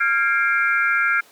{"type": "tone cluster", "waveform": "sine", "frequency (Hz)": [1388, 1634, 2122, 2348], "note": ["F6", "G#6", "C7", "D7"], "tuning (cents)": [-11, -29, 24, -1], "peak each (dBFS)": [-19, -21, -25, -26], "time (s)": [0, 1.21], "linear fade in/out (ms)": 10, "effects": ["pink hiss -50 dBFS RMS until 1.31 s", "high-pass 400 Hz 12 dB/octave"]}